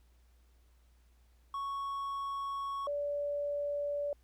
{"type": "tone pair in turn", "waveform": ["triangle", "sine"], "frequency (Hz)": [1108.7, 578.1], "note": ["C#6", "D5"], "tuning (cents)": [0, -27], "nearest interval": "major seventh", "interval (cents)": 1127, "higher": "first", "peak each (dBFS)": [-33, -32], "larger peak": "second", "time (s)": [[1.54, 2.87], [2.87, 4.13]], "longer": "first", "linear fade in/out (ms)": 2, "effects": ["added 60 Hz sine -62 dBFS peak until 4.23 s", "pink hiss -74 dBFS RMS until 4.23 s"]}